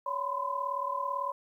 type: tone cluster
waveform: sine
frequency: 561 / 1000 / 1038 Hz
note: C#5 / B5 / C6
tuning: +21 / +21 / -14 cents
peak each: -38 / -33 / -34 dBFS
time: 0.06-1.32 s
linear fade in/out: 5 ms
effects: 11-bit